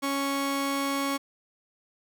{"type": "tone pair together", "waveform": "sawtooth", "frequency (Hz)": [277, 554], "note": ["C#4", "C#5"], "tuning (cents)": [-1, -1], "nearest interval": "octave", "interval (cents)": 1200, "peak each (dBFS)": -24, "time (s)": [0.02, 1.18], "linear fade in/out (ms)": 20, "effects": []}